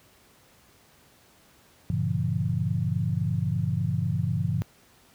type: chord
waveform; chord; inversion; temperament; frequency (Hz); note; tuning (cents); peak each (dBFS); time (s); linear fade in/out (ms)
sine; G diminished seventh; none; just; 98 / 117.6 / 141.12 / 169.34; G2 / Bb2 / Db3 / Fb3; 0 / +16 / +31 / +47; -29; 1.9-4.62; 0
effects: pink hiss -58 dBFS RMS until 5.14 s + high-pass 60 Hz 12 dB/octave